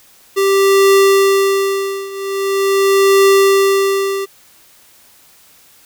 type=tone with tremolo; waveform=square; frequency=392 Hz; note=G4; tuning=in tune; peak=-7 dBFS; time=0.36-4.26 s; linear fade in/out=20 ms; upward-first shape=triangle; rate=0.43 Hz; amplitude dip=90%; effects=white hiss -47 dBFS RMS until 5.85 s